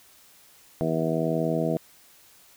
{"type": "harmonic tone", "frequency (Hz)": 80.8, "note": "E2", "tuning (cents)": -34, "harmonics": [2, 3, 4, 5, 6, 7, 8, 9], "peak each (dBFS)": [-28, -31, -30, -34, -30, -40, -29, -40], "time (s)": [0.81, 1.77], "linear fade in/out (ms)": 0, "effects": ["white hiss -55 dBFS RMS until 2.56 s"]}